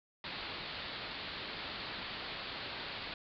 white low-pass noise, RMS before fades -43 dBFS, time 0.24-3.14 s, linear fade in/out 2 ms, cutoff 4600 Hz, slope 96 dB/octave, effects none

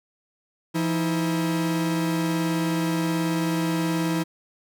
45% pulse tone pair together, 169.2 / 319.7 Hz, E3 / D#4, +45 / +47 cents, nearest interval major seventh, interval 1102 cents, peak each -25 dBFS, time 0.74-4.24 s, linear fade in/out 20 ms, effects none

